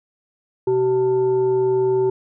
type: tone with frequency modulation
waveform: sine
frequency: 381.9 Hz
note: G4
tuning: 45 cents flat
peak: -15 dBFS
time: 0.67-2.1 s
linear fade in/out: 5 ms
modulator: 509 Hz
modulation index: 0.37
effects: none